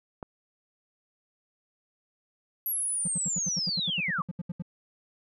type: click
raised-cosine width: 1 ms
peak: -23 dBFS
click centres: 0.228 s
type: linear sweep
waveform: sine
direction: down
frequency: 11710 to 1090 Hz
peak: -27 dBFS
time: 2.66-4.22 s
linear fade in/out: 2 ms
type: tone bursts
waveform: triangle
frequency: 174.61 Hz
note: F3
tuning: in tune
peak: -28 dBFS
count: 16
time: 3.05-4.623 s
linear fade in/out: 5 ms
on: 28 ms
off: 75 ms
effects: none